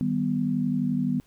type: chord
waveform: sine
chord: Eb augmented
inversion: none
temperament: equal with one note detuned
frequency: 155.56 / 194.98 / 246.9 Hz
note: Eb3 / G3 / B3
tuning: 0 / -9 / 0 cents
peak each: -29 / -28 / -25 dBFS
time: 0.01-1.2 s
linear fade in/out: 0 ms
effects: pink hiss -63 dBFS RMS until 1.26 s